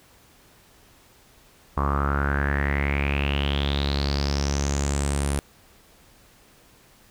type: tone with low-pass filter sweep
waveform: sawtooth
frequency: 70.6 Hz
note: C#2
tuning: 32 cents sharp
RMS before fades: -24 dBFS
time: 1.77-5.39 s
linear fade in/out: 0 ms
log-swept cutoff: 1100 to 10000 Hz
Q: 7.7
effects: pink hiss -55 dBFS RMS until 7.1 s